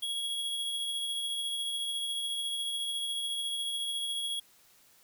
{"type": "tone with tremolo", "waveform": "square", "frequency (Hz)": 3322, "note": "G#7", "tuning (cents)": 0, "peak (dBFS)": -31, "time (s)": [0.02, 4.4], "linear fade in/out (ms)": 10, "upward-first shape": "triangle", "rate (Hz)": 14, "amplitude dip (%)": 30, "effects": ["white hiss -62 dBFS RMS until 5.03 s"]}